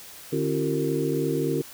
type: tone cluster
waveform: sine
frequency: 149.5 / 271.3 / 339.9 / 383.4 / 457.1 Hz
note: D3 / C#4 / F4 / G4 / A#4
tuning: +31 / -37 / -47 / -38 / -34 cents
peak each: -29 dBFS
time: 0.32-1.62 s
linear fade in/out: 10 ms
effects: white hiss -44 dBFS RMS until 1.73 s